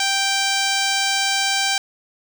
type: tone with notch filter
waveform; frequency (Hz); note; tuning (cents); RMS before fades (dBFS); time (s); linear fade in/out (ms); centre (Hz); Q
5% pulse; 784; G5; 0; -20; 0-1.78; 2; 12000; 0.51
effects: none